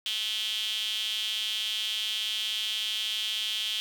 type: tone with high-pass filter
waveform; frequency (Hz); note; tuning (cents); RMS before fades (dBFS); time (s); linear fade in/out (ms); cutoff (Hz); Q
sawtooth; 216.5; A3; -28; -31; 0.06-3.8; 0; 3200; 8
effects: none